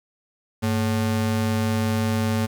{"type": "ring-modulated tone", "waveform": "square", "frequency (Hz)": 163.1, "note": "E3", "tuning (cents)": -18, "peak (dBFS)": -18, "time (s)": [0.62, 2.47], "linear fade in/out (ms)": 20, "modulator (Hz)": 62.6, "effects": ["8-bit"]}